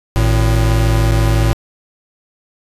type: tone pair together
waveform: square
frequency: 52.86 / 112 Hz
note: G#1 / A2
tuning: +31 / +31 cents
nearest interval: octave + minor second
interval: 1300 cents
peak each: -14 dBFS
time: 0.16-1.53 s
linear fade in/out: 0 ms
effects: resampled to 32000 Hz